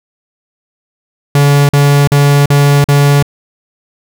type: tone bursts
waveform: 45% pulse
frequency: 142.8 Hz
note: D3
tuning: 48 cents flat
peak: -5 dBFS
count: 5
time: 1.35-3.226 s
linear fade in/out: 2 ms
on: 340 ms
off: 44 ms
effects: none